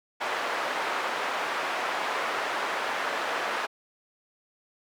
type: band-pass noise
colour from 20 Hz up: white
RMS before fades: -30 dBFS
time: 0.2-3.67 s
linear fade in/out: 20 ms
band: 520 to 1500 Hz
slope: 12 dB/octave
effects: none